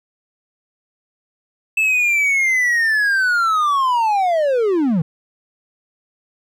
triangle linear sweep, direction down, 2637 to 147.2 Hz, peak -12 dBFS, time 1.77-5.02 s, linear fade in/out 5 ms, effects none

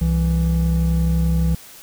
triangle tone pair together, 65.6 / 165.3 Hz, C2 / E3, +5 / +5 cents, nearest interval octave + major third, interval 1600 cents, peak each -16 dBFS, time 0.01-1.55 s, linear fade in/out 5 ms, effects white hiss -42 dBFS RMS until 1.82 s

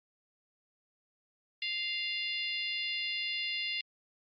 harmonic tone, 698 Hz, F5, 1 cent flat, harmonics 3 / 4 / 5 / 6 / 7, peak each -38 / -36 / -40 / -42 / -43 dBFS, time 1.62-3.81 s, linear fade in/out 2 ms, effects Opus 32 kbps

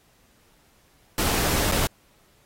pink noise with dropouts, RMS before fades -24 dBFS, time 1.18-1.87 s, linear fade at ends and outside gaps 1 ms, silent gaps 1.716-1.721 s, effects pink hiss -61 dBFS RMS until 2.45 s + AAC 48 kbps

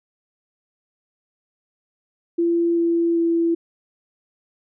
sine tone with pitch steps, 339.6 / 337.3 / 334.9 Hz, F4 / E4 / E4, -48 / +40 / +27 cents, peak -16 dBFS, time 2.38-3.55 s, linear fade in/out 10 ms, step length 390 ms, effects none

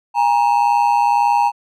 triangle ring-modulated tone, 880 Hz, A5, in tune, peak -7 dBFS, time 0.14-1.52 s, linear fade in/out 50 ms, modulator 60.9 Hz, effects none

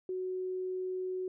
sine tone, 370.4 Hz, F#4, 2 cents sharp, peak -33 dBFS, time 0.09-1.28 s, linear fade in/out 2 ms, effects none

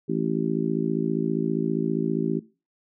harmonic tone, 55 Hz, A1, in tune, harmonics 3 / 4 / 5 / 6 / 7, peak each -29 / -29 / -29 / -29 / -29 dBFS, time 0.08-2.4 s, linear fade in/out 20 ms, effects noise-tail reverb RT60 0.3 s tail -18 dB re dry

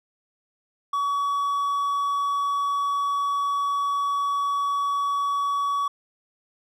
triangle tone, 1132 Hz, C#6, 36 cents sharp, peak -20 dBFS, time 0.93-5.88 s, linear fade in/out 5 ms, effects none

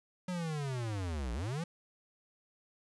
square linear two-way sweep, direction down then up, 185 to 55.5 to 177.3 Hz, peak -35 dBFS, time 0.28-1.64 s, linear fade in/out 5 ms, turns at 1.33 s, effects resampled to 22050 Hz + 11-bit

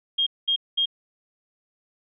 sine tone bursts, 3233 Hz, G#7, 47 cents flat, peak -19 dBFS, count 3, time 0.18-0.858 s, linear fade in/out 10 ms, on 86 ms, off 210 ms, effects none

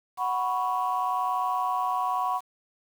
sine chord, F# suspended fourth, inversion none, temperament equal, 740 / 987.8 / 1108.7 Hz, F#5 / B5 / C#6, 0 / 0 / 0 cents, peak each -28 dBFS, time 0.17-2.41 s, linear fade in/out 50 ms, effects tanh soft clip ceiling -17 dBFS + 8-bit

